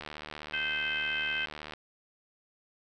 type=click train; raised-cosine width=0.3 ms; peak=-24 dBFS; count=132; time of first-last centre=0.01-1.736 s; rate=75.9 Hz
type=harmonic tone; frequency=518 Hz; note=C5; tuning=17 cents flat; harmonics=3 / 4 / 5 / 6; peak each=-33 / -39 / -34 / -36 dBFS; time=0.53-1.46 s; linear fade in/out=10 ms
effects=none